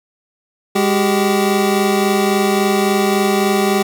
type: tone pair together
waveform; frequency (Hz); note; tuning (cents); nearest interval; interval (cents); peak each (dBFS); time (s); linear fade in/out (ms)
25% pulse; 203.6 / 383.6; G#3 / G4; -34 / -37; major seventh; 1097; -12; 0.75-3.83; 10
effects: none